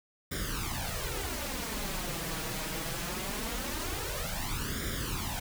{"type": "noise with flanger", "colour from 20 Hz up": "pink", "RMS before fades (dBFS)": -35, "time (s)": [0.31, 5.4], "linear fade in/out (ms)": 10, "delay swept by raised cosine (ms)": [0.56, 6.36], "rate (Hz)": 0.22, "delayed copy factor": 0.8, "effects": []}